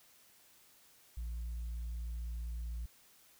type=tone with tanh clipping; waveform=sine; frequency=57.8 Hz; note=A#1; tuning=14 cents flat; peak=-38 dBFS; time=1.17-2.86 s; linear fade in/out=5 ms; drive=1 dB; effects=white hiss -64 dBFS RMS until 3.39 s